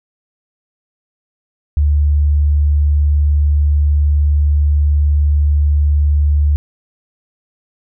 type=tone; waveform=sine; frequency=73.42 Hz; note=D2; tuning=in tune; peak=-9 dBFS; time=1.77-6.56 s; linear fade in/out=0 ms; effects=none